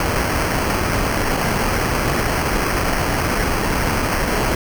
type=noise with sample-and-hold; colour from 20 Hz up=pink; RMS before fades=-19 dBFS; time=0-4.55 s; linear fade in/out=2 ms; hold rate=3675 Hz; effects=none